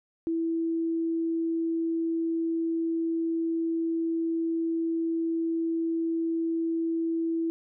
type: tone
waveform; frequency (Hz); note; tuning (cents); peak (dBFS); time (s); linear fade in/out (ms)
sine; 329.5; E4; -1; -25; 0.27-7.5; 0
effects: none